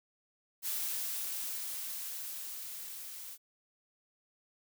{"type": "noise with level ramp", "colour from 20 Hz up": "blue", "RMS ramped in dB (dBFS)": [-35, -46], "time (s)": [0.62, 3.38], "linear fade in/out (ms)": 50, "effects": []}